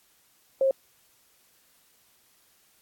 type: tone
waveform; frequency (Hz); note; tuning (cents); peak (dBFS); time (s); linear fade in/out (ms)
sine; 536; C5; +42; -19; 0.61-0.71; 2
effects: white hiss -63 dBFS RMS until 2.81 s + AAC 64 kbps